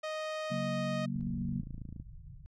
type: tone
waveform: sawtooth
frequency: 622.3 Hz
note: D#5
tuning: in tune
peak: -31 dBFS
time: 0.03-1.06 s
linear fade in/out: 10 ms
type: chord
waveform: sine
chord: F# major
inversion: second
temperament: equal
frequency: 138.59 / 185 / 233.1 Hz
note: C#3 / F#3 / A#3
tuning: 0 / 0 / 0 cents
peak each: -37 dBFS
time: 0.5-1.62 s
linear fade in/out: 20 ms
type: click train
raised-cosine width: 5 ms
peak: -31 dBFS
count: 24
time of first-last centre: 1.16-1.999 s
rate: 27.4 Hz
type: low-pass noise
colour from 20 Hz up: pink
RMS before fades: -49 dBFS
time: 1.21-2.46 s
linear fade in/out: 0 ms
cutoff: 160 Hz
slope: 96 dB/octave
effects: low-pass 5000 Hz 12 dB/octave